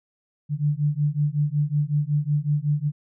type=beating tone pair; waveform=sine; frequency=144.9 / 150.3 Hz; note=D3 / D3; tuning=-23 / +40 cents; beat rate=5.4 Hz; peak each=-23 dBFS; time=0.49-2.92 s; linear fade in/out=50 ms; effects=none